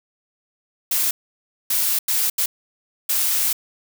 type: noise bursts at uneven times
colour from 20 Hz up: blue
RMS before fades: -20 dBFS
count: 5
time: 0.91-1.11 / 1.7-1.99 / 2.08-2.3 / 2.38-2.46 / 3.09-3.53 s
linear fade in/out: 5 ms
effects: none